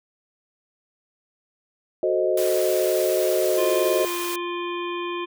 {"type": "chord", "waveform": "sine", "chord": "F# diminished seventh", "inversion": "none", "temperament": "equal", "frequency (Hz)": [370, 440, 523.3, 622.3], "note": ["F#4", "A4", "C5", "Eb5"], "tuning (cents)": [0, 0, 0, 0], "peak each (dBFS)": [-23, -28, -25, -23], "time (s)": [2.03, 4.05], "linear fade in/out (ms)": 2}
{"type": "high-pass noise", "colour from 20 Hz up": "white", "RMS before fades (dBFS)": -32, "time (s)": [2.37, 4.36], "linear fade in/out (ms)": 5, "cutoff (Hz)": 290, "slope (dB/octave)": 48}
{"type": "harmonic tone", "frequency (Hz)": 349.2, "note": "F4", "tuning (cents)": 0, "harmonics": [1, 3, 5, 7, 9, 10], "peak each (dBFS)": [-28, -31, -42, -36, -39, -45], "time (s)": [3.57, 5.26], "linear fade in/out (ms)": 20}
{"effects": []}